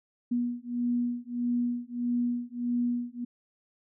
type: beating tone pair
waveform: sine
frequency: 241 / 242.6 Hz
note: B3 / B3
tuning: -42 / -31 cents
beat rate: 1.6 Hz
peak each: -30 dBFS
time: 0.31-3.25 s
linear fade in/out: 10 ms
effects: none